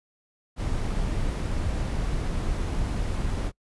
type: noise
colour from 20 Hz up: brown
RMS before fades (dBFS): -27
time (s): 0.56-3.52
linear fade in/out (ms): 50
effects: noise-tail reverb RT60 0.1 s tail -24 dB re dry + resampled to 24000 Hz